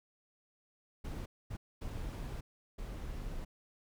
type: noise bursts at uneven times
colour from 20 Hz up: brown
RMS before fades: -41 dBFS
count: 4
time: 1.04-1.26 / 1.5-1.57 / 1.81-2.41 / 2.78-3.45 s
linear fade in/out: 10 ms
effects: none